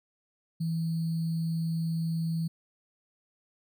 sine tone with sample-and-hold, 163.9 Hz, E3, 10 cents flat, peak -27 dBFS, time 0.6-2.48 s, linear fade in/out 10 ms, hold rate 4410 Hz, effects none

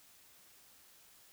silence, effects white hiss -62 dBFS RMS until 1.32 s

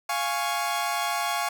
sawtooth chord, Db major, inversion first, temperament equal, 698.5 / 830.6 / 1108.7 Hz, F5 / Ab5 / Db6, 0 / 0 / 0 cents, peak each -26 dBFS, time 0.09-1.49 s, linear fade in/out 5 ms, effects none

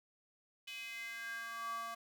square tone with high-pass filter sweep, 230 Hz, A#3, 23 cents flat, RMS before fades -44 dBFS, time 0.67-1.95 s, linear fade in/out 10 ms, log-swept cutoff 2800 to 930 Hz, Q 5.6, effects 11-bit

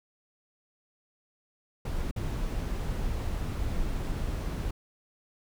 brown noise with dropouts, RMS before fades -31 dBFS, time 1.85-4.71 s, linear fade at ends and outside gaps 5 ms, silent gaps 2.112-2.161 s, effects none

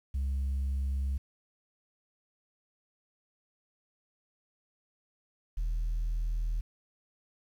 sine tone pair in turn, 67.6 / 40.2 Hz, C#2 / E1, -43 / -43 cents, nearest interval major sixth, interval 900 cents, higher first, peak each -26 dBFS, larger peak neither, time 0.14-1.18 / 5.57-6.61 s, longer neither, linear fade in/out 10 ms, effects tanh soft clip ceiling -27 dBFS + 10-bit

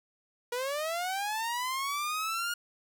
sawtooth linear sweep, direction up, 475 to 1433 Hz, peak -27 dBFS, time 0.52-2.54 s, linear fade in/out 5 ms, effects none

